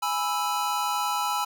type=chord; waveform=square; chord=E major; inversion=first; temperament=equal; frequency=830.6 / 987.8 / 1318.5 Hz; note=G#5 / B5 / E6; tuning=0 / 0 / 0 cents; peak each=-30 dBFS; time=0.02-1.45 s; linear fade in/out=10 ms; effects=none